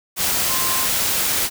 sine tone in noise, 1050 Hz, C6, 6 cents sharp, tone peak -27 dBFS, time 0.47-0.89 s, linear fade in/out 50 ms, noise white, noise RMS -20 dBFS, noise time 0.16-1.5 s, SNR -10 dB, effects none

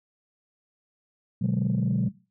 sine chord, G# half-diminished seventh, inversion first, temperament equal with one note detuned, 123.47 / 146.83 / 185 / 209.2 Hz, B2 / D3 / F#3 / G#3, 0 / 0 / 0 / +13 cents, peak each -26 / -28 / -24 / -27 dBFS, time 1.41-2.09 s, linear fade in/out 10 ms, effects noise-tail reverb RT60 0.3 s tail -18 dB re dry + tanh soft clip ceiling -17 dBFS

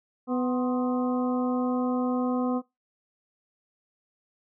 harmonic tone with a mistuned harmonic, 250 Hz, B3, 21 cents sharp, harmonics 1 / 2 / 3 / 4 / 5, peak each -25 / -31 / -35 / -37 / -39 dBFS, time 0.27-2.62 s, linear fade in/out 50 ms, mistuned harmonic 4, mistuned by +84 cents, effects noise-tail reverb RT60 0.2 s tail -21 dB re dry

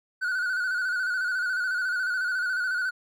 triangle tone with vibrato, 1480 Hz, F#6, in tune, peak -23 dBFS, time 0.21-2.91 s, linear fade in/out 20 ms, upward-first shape square, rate 14 Hz, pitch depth 48 cents each way, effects none

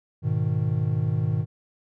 triangle chord, G# minor, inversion none, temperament equal, 103.83 / 123.47 / 155.56 Hz, G#2 / B2 / D#3, 0 / 0 / 0 cents, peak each -24 dBFS, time 0.22-1.46 s, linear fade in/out 50 ms, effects none

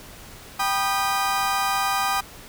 35% pulse chord, G augmented, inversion none, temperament just, 784 / 980 / 1225 Hz, G5 / B5 / D#6, 0 / -14 / -27 cents, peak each -23 / -27 / -23 dBFS, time 0.59-2.21 s, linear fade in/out 10 ms, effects pink hiss -43 dBFS RMS until 2.48 s

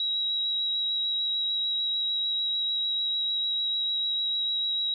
sine tone with vibrato, 3856 Hz, B7, 42 cents flat, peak -25 dBFS, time 0-4.94 s, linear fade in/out 2 ms, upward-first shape sine, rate 6.7 Hz, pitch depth 10 cents each way, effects none

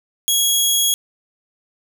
15% pulse tone, 3318 Hz, G#7, 2 cents flat, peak -7 dBFS, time 0.28-0.94 s, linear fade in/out 0 ms, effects 7-bit

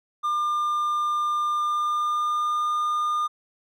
triangle tone with pitch glide, 1200 to 1212.5 Hz, D6 to D#6, +37 to -45 cents, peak -20 dBFS, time 0.23-3.28 s, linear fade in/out 20 ms, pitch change +18 cents, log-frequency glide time 1.53-2.71 s, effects none

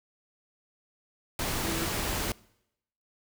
sine tone in noise, 329.6 Hz, E4, in tune, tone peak -34 dBFS, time 1.64-1.85 s, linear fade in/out 2 ms, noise pink, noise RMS -31 dBFS, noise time 1.39-2.32 s, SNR -6 dB, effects noise-tail reverb RT60 0.8 s tail -23 dB re dry

